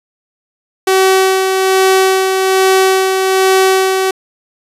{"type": "tone with tremolo", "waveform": "sawtooth", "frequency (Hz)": 380, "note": "F#4", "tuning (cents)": 46, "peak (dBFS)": -3, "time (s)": [0.87, 4.11], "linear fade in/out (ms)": 5, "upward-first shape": "sine", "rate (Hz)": 1.2, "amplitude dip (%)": 40, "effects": ["resampled to 32000 Hz"]}